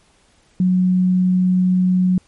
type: tone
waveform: sine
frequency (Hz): 183.3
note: F#3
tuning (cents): -16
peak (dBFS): -12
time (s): 0.6-2.18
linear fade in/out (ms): 2
effects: pink hiss -56 dBFS RMS until 2.27 s + MP3 48 kbps